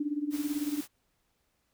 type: tone with tremolo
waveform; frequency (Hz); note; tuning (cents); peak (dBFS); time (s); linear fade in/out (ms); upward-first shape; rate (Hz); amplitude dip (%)
sine; 293.7; D4; 0; -26; 0-0.81; 5; sine; 18; 80
type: noise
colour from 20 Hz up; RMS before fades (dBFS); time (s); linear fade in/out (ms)
white; -44; 0.3-0.88; 50
effects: pink hiss -75 dBFS RMS until 1.73 s